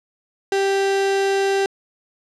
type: tone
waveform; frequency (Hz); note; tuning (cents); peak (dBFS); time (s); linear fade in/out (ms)
35% pulse; 392; G4; 0; -15; 0.52-1.66; 2
effects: low-pass 7000 Hz 12 dB/octave